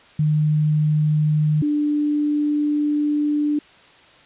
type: tone pair in turn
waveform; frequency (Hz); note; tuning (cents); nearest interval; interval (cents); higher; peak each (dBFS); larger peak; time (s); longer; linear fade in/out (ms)
sine; 152.2 / 295.9; D#3 / D4; -38 / +13; octave; 1151; second; -15 / -17; first; 0.19-1.62 / 1.62-3.59; second; 5
effects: white hiss -49 dBFS RMS until 4.25 s + resampled to 8000 Hz